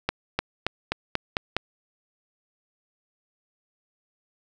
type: accelerating click train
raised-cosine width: 0.3 ms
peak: -7 dBFS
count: 7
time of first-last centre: 0.09-1.566 s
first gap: 300 ms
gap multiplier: 0.92
effects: none